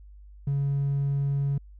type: tone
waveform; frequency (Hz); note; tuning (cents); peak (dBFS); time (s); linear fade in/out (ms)
triangle; 140; C#3; +18; -20; 0.47-1.58; 5
effects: tanh soft clip ceiling -19 dBFS + added 50 Hz sine -45 dBFS peak until 1.79 s